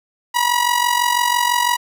sawtooth tone with amplitude modulation, 967 Hz, B5, 37 cents flat, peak -8 dBFS, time 0.34-1.77 s, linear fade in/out 20 ms, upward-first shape sine, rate 46 Hz, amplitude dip 70%, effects none

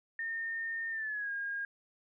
sine tone with pitch glide, 1823 to 1624.1 Hz, A#6 to G#6, -39 to -39 cents, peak -34 dBFS, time 0.19-1.65 s, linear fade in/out 2 ms, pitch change -200 cents, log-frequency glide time 0.9-1.31 s, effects none

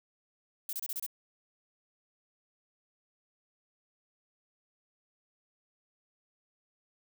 violet noise bursts, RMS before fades -36 dBFS, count 6, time 0.69-1.064 s, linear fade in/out 2 ms, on 39 ms, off 28 ms, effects none

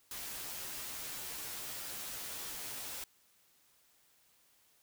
white noise with comb filter, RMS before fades -43 dBFS, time 0.11-3.04 s, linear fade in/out 2 ms, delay 12 ms, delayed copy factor -0.7, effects white hiss -69 dBFS RMS until 4.82 s

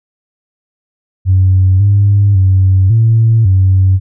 sine tone with pitch steps, 93.8 / 101 / 94.7 / 113.1 / 94.6 Hz, F#2 / G#2 / F#2 / A2 / F#2, +24 / -48 / +41 / +48 / +39 cents, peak -4 dBFS, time 1.25-4 s, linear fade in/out 50 ms, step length 550 ms, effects tanh soft clip ceiling -1 dBFS

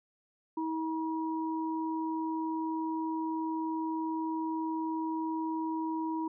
sine tone pair together, 320.6 / 959.2 Hz, E4 / A#5, -48 / +49 cents, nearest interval octave + perfect fifth, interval 1897 cents, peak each -32 / -36 dBFS, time 0.57-6.28 s, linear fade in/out 5 ms, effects none

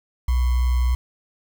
sine tone with sample-and-hold, 61.74 Hz, B1, in tune, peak -16 dBFS, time 0.28-0.95 s, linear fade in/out 5 ms, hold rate 1050 Hz, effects none

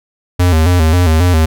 square tone with vibrato, 84.2 Hz, E2, 37 cents sharp, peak -8 dBFS, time 0.39-1.46 s, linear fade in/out 10 ms, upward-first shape square, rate 3.7 Hz, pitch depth 100 cents each way, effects none

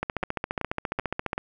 two click trains, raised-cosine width 0.5 ms, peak -13 / -12 dBFS, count 4 / 20, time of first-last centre 0.23-1.379 / 0.03-1.331 s, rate 2.61 / 14.6 Hz, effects none

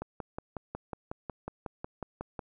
click train, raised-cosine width 1 ms, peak -22 dBFS, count 14, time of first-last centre 0.02-2.392 s, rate 5.48 Hz, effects none

